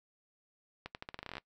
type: accelerating click train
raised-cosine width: 0.3 ms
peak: -25 dBFS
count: 14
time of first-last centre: 0.86-1.382 s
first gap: 89 ms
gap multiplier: 0.85
effects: noise-tail reverb RT60 0.1 s tail -21 dB re dry